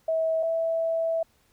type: tone pair in turn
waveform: sine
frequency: 646 / 656.5 Hz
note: E5 / E5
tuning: -35 / -7 cents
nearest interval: unison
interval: 28 cents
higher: second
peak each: -22 / -23 dBFS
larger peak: first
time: 0.08-0.43 / 0.43-1.23 s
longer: second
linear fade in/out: 5 ms
effects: pink hiss -65 dBFS RMS until 1.52 s

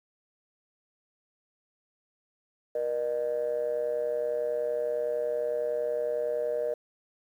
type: ring-modulated tone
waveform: triangle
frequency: 65.41 Hz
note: C2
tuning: in tune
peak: -21 dBFS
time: 2.75-6.74 s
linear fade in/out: 5 ms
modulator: 542 Hz
effects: tanh soft clip ceiling -20 dBFS + 10-bit

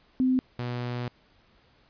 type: tone pair in turn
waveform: sine / sawtooth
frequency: 257.4 / 122.18 Hz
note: C4 / B2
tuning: -28 / -18 cents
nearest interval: octave + minor second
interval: 1290 cents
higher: first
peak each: -20 / -26 dBFS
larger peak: first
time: 0.2-0.39 / 0.59-1.08 s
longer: second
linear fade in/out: 0 ms
effects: pink hiss -62 dBFS RMS until 1.89 s + resampled to 11025 Hz

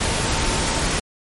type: tone in noise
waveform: sine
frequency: 903 Hz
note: A5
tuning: 45 cents sharp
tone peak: -32 dBFS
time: 0.05-0.82 s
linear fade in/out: 10 ms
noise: pink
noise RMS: -21 dBFS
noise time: 0-1 s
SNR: -14 dB
effects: MP3 48 kbps

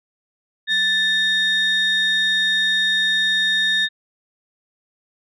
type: tone pair together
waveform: sine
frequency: 1759 / 3701 Hz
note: A6 / A#7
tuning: -1 / -13 cents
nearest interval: octave + minor second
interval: 1288 cents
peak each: -17 dBFS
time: 0.67-3.89 s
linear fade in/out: 50 ms
effects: tanh soft clip ceiling -12 dBFS

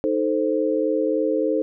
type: chord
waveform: sine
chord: A diminished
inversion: second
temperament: equal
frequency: 311.1 / 440 / 523.3 Hz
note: Eb4 / A4 / C5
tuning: 0 / 0 / 0 cents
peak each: -23 dBFS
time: 0.04-1.62 s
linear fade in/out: 0 ms
effects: none

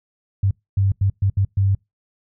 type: tone bursts at uneven times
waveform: sine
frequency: 98 Hz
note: G2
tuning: in tune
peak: -14 dBFS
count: 6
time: 0.43-0.51 / 0.77-0.92 / 1.01-1.1 / 1.22-1.3 / 1.37-1.45 / 1.57-1.75 s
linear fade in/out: 5 ms
effects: noise-tail reverb RT60 0.2 s tail -26 dB re dry

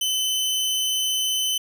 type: tone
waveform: sawtooth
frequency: 3041 Hz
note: F#7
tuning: 47 cents sharp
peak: -18 dBFS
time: 0.01-1.58 s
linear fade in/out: 5 ms
effects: none

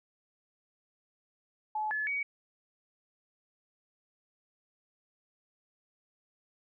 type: tone with pitch steps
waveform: sine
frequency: 857 / 1718 / 2256 Hz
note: A5 / A6 / C#7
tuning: -46 / -42 / +30 cents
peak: -30 dBFS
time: 1.75-2.23 s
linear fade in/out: 5 ms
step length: 160 ms
effects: none

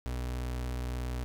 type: tone with vibrato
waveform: 35% pulse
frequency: 61.74 Hz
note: B1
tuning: in tune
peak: -31 dBFS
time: 0.06-1.24 s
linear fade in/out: 0 ms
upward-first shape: sine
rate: 17 Hz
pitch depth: 13 cents each way
effects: none

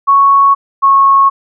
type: tone pair in turn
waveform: sine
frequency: 1108.7 / 1097.2 Hz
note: C#6 / C#6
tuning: 0 / -18 cents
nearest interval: unison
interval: 18 cents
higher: first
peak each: -4 dBFS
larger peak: neither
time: 0.07-0.55 / 0.82-1.3 s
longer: neither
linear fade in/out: 20 ms
effects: none

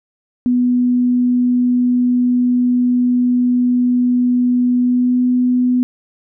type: tone with pitch glide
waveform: sine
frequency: 246.9 to 249.2 Hz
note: B3 to B3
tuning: 0 to +16 cents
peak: -11 dBFS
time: 0.46-5.83 s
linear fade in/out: 0 ms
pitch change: +16 cents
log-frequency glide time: 4.8-5.22 s
effects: none

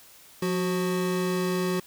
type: tone pair together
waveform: square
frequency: 178.18 / 370 Hz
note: F3 / F#4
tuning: +35 / 0 cents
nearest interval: octave + minor second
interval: 1265 cents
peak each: -28 dBFS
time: 0.42-1.8 s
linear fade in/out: 5 ms
effects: white hiss -52 dBFS RMS until 1.86 s

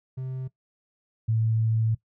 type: tone pair in turn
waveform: triangle / sine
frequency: 130.1 / 111.69 Hz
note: C3 / A2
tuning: -9 / +26 cents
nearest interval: minor third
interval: 265 cents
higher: first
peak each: -28 / -21 dBFS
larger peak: second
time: 0.17-0.48 / 1.28-1.95 s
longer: second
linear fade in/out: 10 ms
effects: noise-tail reverb RT60 0.1 s tail -18 dB re dry

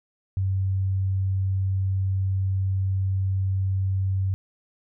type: tone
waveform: sine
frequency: 95.7 Hz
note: G2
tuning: 41 cents flat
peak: -21 dBFS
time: 0.37-4.34 s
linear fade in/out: 0 ms
effects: none

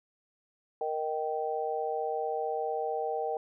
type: chord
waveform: sine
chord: Eb major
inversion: second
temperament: just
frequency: 466.7 / 622.3 / 777.8 Hz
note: Bb4 / Eb5 / G5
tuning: +2 / 0 / -14 cents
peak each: -33 / -36 / -33 dBFS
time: 0.81-3.37 s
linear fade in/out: 2 ms
effects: none

